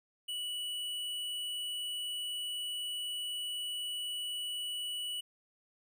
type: tone with tanh clipping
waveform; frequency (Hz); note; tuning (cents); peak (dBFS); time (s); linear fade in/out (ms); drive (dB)
triangle; 2948; F#7; -7; -37; 0.28-5.21; 10; 18
effects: none